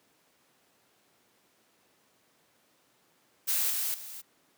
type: noise with level steps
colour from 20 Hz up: blue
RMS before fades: -28 / -31 / -43 dBFS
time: 3.47-4.22 s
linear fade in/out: 20 ms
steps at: 3.7 / 3.94 s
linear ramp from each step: 2 ms
effects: pink hiss -67 dBFS RMS until 4.57 s + high-pass 200 Hz 12 dB/octave